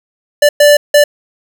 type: tone bursts at uneven times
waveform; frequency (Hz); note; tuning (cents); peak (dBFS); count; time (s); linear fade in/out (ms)
square; 586; D5; -4; -4; 3; 0.42-0.49 / 0.6-0.77 / 0.94-1.04; 5
effects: none